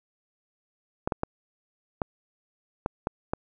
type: clicks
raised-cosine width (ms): 1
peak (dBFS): -12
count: 7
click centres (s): 1.075 / 1.122 / 1.234 / 2.018 / 2.861 / 3.071 / 3.335
effects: none